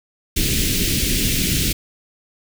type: band-stop noise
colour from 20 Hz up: pink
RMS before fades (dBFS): -19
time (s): 0.36-1.73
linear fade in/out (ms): 10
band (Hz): 350 to 2300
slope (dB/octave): 24
effects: none